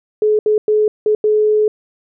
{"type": "tone bursts at uneven times", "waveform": "sine", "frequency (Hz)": 426.3, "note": "G#4", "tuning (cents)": 45, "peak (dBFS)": -10, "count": 5, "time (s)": [[0.22, 0.39], [0.46, 0.58], [0.68, 0.88], [1.06, 1.15], [1.24, 1.68]], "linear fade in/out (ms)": 2, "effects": []}